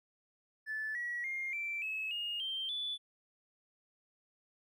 triangle tone with pitch steps, 1744 / 1923.9 / 2122 / 2341 / 2583 / 2850 / 3144 / 3468 Hz, A6 / B6 / C7 / D7 / E7 / F7 / G7 / A7, -16 / -46 / +24 / -6 / -36 / +34 / +4 / -26 cents, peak -32 dBFS, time 0.66-2.98 s, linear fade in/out 50 ms, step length 290 ms, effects tanh soft clip ceiling -33 dBFS

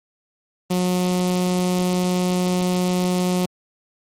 sawtooth tone with notch filter, 181 Hz, F#3, 38 cents flat, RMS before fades -20 dBFS, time 0.7-3.46 s, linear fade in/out 10 ms, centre 1600 Hz, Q 1.1, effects MP3 64 kbps

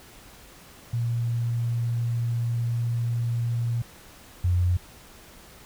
sine tone pair in turn, 117.9 / 89.16 Hz, A#2 / F2, +20 / +36 cents, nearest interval perfect fourth, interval 484 cents, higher first, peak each -23 / -19 dBFS, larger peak second, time 0.93-3.82 / 4.44-4.77 s, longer first, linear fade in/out 5 ms, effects pink hiss -49 dBFS RMS until 5.65 s

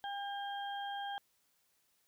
harmonic tone, 803 Hz, G5, 41 cents sharp, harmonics 1 / 2 / 4, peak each -39 / -46 / -47 dBFS, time 0.04-1.18 s, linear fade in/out 0 ms, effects white hiss -75 dBFS RMS until 2.07 s

